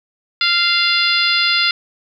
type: harmonic tone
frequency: 695 Hz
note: F5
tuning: 9 cents flat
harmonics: 2 / 3 / 4 / 5 / 6 / 7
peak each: -20 / -20 / -20 / -20 / -20 / -20 dBFS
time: 0.41-1.71 s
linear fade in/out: 2 ms
effects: 8-bit